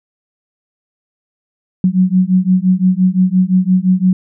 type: beating tone pair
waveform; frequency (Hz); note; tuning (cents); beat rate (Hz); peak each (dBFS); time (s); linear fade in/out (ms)
sine; 182 / 187.8; F#3 / F#3; -28 / +26; 5.8; -12; 1.84-4.13; 2
effects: none